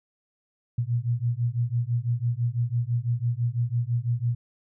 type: beating tone pair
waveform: sine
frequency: 116.54 / 122.54 Hz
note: A#2 / B2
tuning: 0 / -13 cents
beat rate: 6 Hz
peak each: -26 dBFS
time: 0.78-4.35 s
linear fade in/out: 5 ms
effects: none